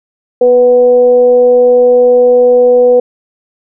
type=tone with frequency modulation; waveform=sine; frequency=493.9 Hz; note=B4; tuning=in tune; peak=-3 dBFS; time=0.41-3 s; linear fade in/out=5 ms; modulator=249 Hz; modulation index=0.28; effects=none